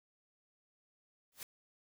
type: noise with exponential growth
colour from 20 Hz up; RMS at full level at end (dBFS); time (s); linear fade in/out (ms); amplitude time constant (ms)
white; -41; 1.32-1.43; 1; 23
effects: none